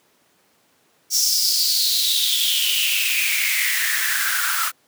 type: noise with high-pass filter sweep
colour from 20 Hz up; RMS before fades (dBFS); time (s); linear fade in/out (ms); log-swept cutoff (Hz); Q
white; -20; 1.1-4.72; 50; 5700 to 1300; 6.9
effects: pink hiss -60 dBFS RMS until 4.87 s + high-pass 200 Hz 12 dB/octave